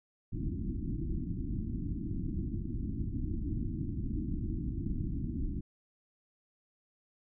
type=low-pass noise; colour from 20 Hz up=pink; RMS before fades=-35 dBFS; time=0.32-5.61 s; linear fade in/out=10 ms; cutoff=340 Hz; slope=96 dB/octave; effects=none